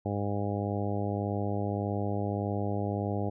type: harmonic tone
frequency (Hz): 101.7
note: G#2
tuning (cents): -36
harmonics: 1 / 2 / 3 / 4 / 5 / 6 / 7 / 8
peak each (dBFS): -32 / -35 / -37 / -38 / -39 / -40 / -40 / -41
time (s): 0.05-3.3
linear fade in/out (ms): 10
effects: none